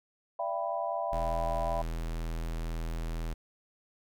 sine chord, E minor seventh, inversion third, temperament equal with one note detuned, 587.3 / 672.3 / 784 / 987.8 Hz, D5 / E5 / G5 / B5, 0 / +34 / 0 / 0 cents, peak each -37 / -33 / -37 / -37 dBFS, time 0.39-1.82 s, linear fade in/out 5 ms
square tone, 41.01 Hz, E1, 8 cents flat, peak -33 dBFS, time 1.12-3.34 s, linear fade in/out 10 ms
effects none

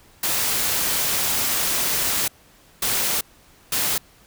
white noise bursts at uneven times, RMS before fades -22 dBFS, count 3, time 0.23-2.28 / 2.82-3.21 / 3.72-3.98 s, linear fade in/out 5 ms, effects pink hiss -53 dBFS RMS until 4.26 s

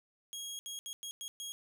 20% pulse tone bursts at uneven times, 3285 Hz, G#7, 20 cents flat, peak -35 dBFS, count 6, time 0.33-0.59 / 0.66-0.79 / 0.86-0.93 / 1.03-1.11 / 1.21-1.28 / 1.4-1.52 s, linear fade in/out 0 ms, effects none

